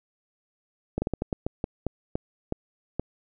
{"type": "slowing click train", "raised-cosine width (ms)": 2, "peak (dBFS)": -13, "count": 12, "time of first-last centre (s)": [0.98, 2.996], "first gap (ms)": 40, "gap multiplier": 1.28, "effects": []}